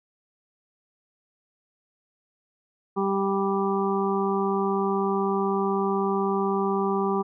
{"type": "harmonic tone", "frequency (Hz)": 196, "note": "G3", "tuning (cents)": 0, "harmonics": [1, 2, 4, 5, 6], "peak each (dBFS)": [-27, -25, -31, -32, -31], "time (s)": [2.96, 7.23], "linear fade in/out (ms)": 20, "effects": []}